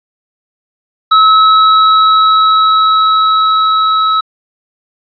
square tone with level ramp, 1293 Hz, E6, 34 cents flat, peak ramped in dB -4 to -9 dBFS, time 1.11-4.21 s, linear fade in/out 10 ms, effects resampled to 11025 Hz + 7-bit

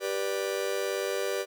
45% pulse chord, G major, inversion none, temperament just, 392 / 490 / 588 Hz, G4 / B4 / D5, 0 / -14 / +2 cents, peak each -32 / -33 / -34 dBFS, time 0-1.46 s, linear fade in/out 50 ms, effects none

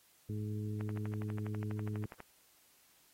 harmonic tone, 106 Hz, G#2, 36 cents sharp, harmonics 1 / 2 / 3 / 4, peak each -37 / -43 / -47 / -49 dBFS, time 0.29-2.06 s, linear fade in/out 5 ms
click train, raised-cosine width 0.5 ms, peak -32 dBFS, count 18, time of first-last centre 0.81-2.203 s, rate 12.2 Hz
effects white hiss -67 dBFS RMS until 3.13 s + AAC 48 kbps

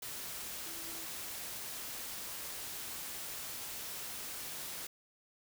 sine tone in noise, 330.7 Hz, E4, 6 cents sharp, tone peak -54 dBFS, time 0.66-1.06 s, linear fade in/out 5 ms, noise white, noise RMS -43 dBFS, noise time 0.02-4.87 s, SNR -14 dB, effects none

